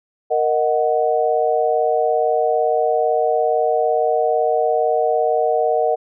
sine chord, D# minor, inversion second, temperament equal, 466.2 / 622.3 / 740 Hz, A#4 / D#5 / F#5, 0 / 0 / 0 cents, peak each -19 dBFS, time 0.3-5.96 s, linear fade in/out 20 ms, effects none

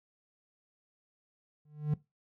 triangle tone with exponential growth, 150 Hz, D3, 37 cents sharp, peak -21 dBFS, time 1.65-1.94 s, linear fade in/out 5 ms, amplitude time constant 62 ms, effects noise-tail reverb RT60 0.2 s tail -18 dB re dry

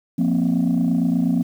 sine chord, F suspended fourth, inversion none, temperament equal, 174.61 / 233.1 / 261.6 Hz, F3 / Bb3 / C4, 0 / 0 / 0 cents, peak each -19 dBFS, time 0.18-1.43 s, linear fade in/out 10 ms, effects tanh soft clip ceiling -12 dBFS + 8-bit

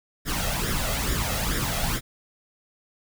pink noise with flanger, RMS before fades -26 dBFS, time 0.25-2.01 s, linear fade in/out 50 ms, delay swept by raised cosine 0.56 to 1.56 ms, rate 2.3 Hz, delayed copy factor +0.65, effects none

